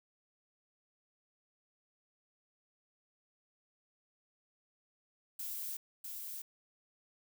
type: noise with echo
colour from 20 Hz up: violet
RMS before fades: -41 dBFS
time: 5.39-5.77 s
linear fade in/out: 5 ms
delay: 650 ms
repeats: 1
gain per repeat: -3 dB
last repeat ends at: 6.42 s
effects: none